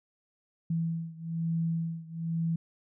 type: beating tone pair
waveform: sine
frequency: 164.7 / 165.8 Hz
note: E3 / E3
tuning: -1 / +10 cents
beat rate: 1.1 Hz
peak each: -31 / -33 dBFS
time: 0.7-2.56 s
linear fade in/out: 5 ms
effects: none